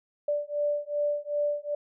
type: beating tone pair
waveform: sine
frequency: 585 / 587.6 Hz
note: D5 / D5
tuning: -7 / +1 cents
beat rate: 2.6 Hz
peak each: -29 dBFS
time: 0.28-1.75 s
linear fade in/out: 5 ms
effects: none